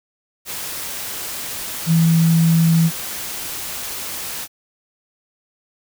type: tone in noise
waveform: sine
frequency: 164.81 Hz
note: E3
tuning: in tune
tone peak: -11 dBFS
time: 1.86-2.91 s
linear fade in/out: 50 ms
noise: white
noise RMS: -28 dBFS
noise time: 0.45-4.48 s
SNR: +14 dB
effects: none